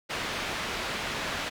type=low-pass noise; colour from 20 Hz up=white; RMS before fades=-33 dBFS; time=0.09-1.5 s; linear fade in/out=20 ms; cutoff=2900 Hz; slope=12 dB/octave; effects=none